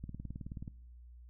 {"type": "click train", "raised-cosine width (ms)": 5, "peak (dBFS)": -30, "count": 13, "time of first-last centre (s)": [0.04, 0.678], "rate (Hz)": 18.8, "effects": ["noise-tail reverb RT60 0.9 s tail -23 dB re dry", "added 60 Hz sine -51 dBFS peak until 1.29 s"]}